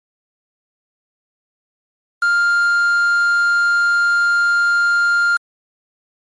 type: tone with quantisation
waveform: triangle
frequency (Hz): 1400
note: F6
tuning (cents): +4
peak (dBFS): -10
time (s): 2.22-5.37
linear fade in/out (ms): 5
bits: 5
effects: MP3 48 kbps